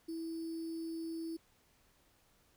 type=tone with sample-and-hold; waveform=sine; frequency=327.6 Hz; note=E4; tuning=11 cents flat; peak=-38 dBFS; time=0.08-1.37 s; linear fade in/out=10 ms; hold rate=4900 Hz; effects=pink hiss -70 dBFS RMS until 2.56 s